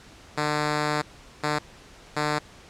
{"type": "tone bursts at uneven times", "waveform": "5% pulse", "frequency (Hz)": 150, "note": "D3", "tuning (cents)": 37, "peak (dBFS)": -12, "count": 3, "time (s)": [[0.37, 1.02], [1.43, 1.59], [2.16, 2.39]], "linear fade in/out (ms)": 10, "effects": ["pink hiss -49 dBFS RMS until 2.69 s", "low-pass 7000 Hz 12 dB/octave"]}